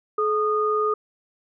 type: tone pair together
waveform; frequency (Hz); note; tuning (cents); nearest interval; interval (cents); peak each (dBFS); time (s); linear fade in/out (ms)
sine; 428 / 1228.9; A4 / D#6; -48 / -22; octave + tritone; 1826; -22; 0.18-0.94; 5
effects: none